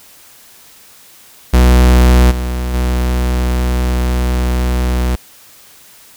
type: tone with level steps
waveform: 45% pulse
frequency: 62 Hz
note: B1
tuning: 7 cents sharp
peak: -5 / -16 / -12 dBFS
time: 1.53-5.16 s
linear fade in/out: 10 ms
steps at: 2.3 / 2.73 s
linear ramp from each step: 20 ms
effects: white hiss -42 dBFS RMS until 6.16 s